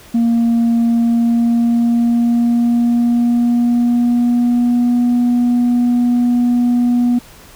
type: tone with pitch glide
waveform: sine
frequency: 232.7 to 242.7 Hz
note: A#3 to B3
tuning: -3 to -30 cents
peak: -8 dBFS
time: 0.14-7.19 s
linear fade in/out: 10 ms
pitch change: +73 cents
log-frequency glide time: 0.8-5.04 s
effects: tanh soft clip ceiling -9 dBFS + pink hiss -41 dBFS RMS until 7.55 s